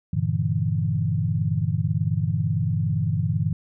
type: chord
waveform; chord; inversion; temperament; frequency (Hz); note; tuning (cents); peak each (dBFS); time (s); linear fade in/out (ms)
sine; E half-diminished seventh; first; equal; 98 / 116.54 / 146.83 / 164.81; G2 / Bb2 / D3 / E3; 0 / 0 / 0 / 0; -26; 0.13-3.53; 5
effects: none